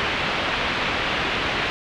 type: low-pass noise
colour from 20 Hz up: white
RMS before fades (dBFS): -24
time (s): 0-1.7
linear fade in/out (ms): 0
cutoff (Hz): 3100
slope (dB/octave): 24
effects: none